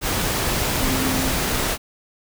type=tone in noise; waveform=sine; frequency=261.6 Hz; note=C4; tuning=in tune; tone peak=-25 dBFS; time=0.79-1.35 s; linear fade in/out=50 ms; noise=pink; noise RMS=-22 dBFS; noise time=0.01-1.78 s; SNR=-6 dB; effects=none